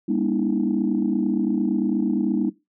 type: tone cluster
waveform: sine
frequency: 202.9 / 240.9 / 294.9 / 323.6 Hz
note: G#3 / B3 / D4 / E4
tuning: -40 / -43 / +7 / -32 cents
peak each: -24 dBFS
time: 0.08-2.5 s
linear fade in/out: 10 ms
effects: noise-tail reverb RT60 0.2 s tail -17 dB re dry + tanh soft clip ceiling -11 dBFS